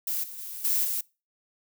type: noise with level steps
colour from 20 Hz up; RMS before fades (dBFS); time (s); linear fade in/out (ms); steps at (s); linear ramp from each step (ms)
violet; -29 / -41 / -38 / -25 / -29; 0.07-1.01; 5; 0.23 / 0.38 / 0.64 / 0.84; 10
effects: noise-tail reverb RT60 0.3 s tail -24 dB re dry